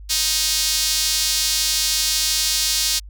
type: tone with high-pass filter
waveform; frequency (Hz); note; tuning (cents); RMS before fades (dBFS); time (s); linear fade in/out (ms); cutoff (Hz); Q
sawtooth; 312.8; D#4; +9; -20; 0.09-3; 20; 4600; 1.6
effects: added 50 Hz sine -35 dBFS peak until 3.09 s